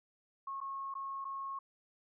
sine tone with dropouts, 1090 Hz, C#6, 29 cents flat, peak -38 dBFS, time 0.47-1.59 s, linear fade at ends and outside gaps 5 ms, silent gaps 0.604-0.612 / 0.941-0.951 / 1.245-1.25 s, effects none

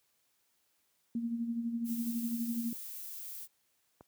sine tone with tremolo, 233.1 Hz, A#3, in tune, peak -30 dBFS, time 1.15-2.73 s, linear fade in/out 2 ms, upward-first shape sine, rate 12 Hz, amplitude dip 55%
violet noise, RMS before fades -44 dBFS, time 1.84-3.48 s, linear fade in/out 50 ms
click, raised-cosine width 1 ms, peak -37 dBFS, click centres 4.009 s
effects white hiss -75 dBFS RMS until 4.07 s + high-pass 60 Hz 12 dB/octave

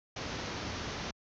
pink low-pass noise, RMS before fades -38 dBFS, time 0.16-1.11 s, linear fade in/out 5 ms, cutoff 6400 Hz, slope 96 dB/octave, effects high-pass 60 Hz 12 dB/octave

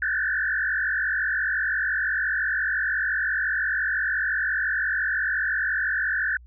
sine tone with frequency modulation, 1635 Hz, G#6, 28 cents flat, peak -22 dBFS, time 0.02-6.37 s, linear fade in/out 2 ms, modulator 45.8 Hz, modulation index 3.5, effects added 60 Hz sine -45 dBFS peak until 6.46 s

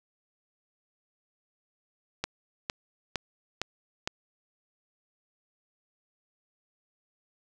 click train, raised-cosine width 0.2 ms, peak -12 dBFS, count 5, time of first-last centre 2.24-4.075 s, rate 2.18 Hz, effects none

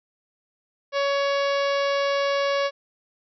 harmonic tone, 560 Hz, C#5, 18 cents sharp, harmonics 1 / 2 / 3 / 4 / 5 / 6 / 7 / 8 / 9 / 10, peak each -22 / -28 / -32 / -34 / -36 / -38 / -39 / -40 / -41 / -42 dBFS, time 0.92-2.71 s, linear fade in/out 50 ms, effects none

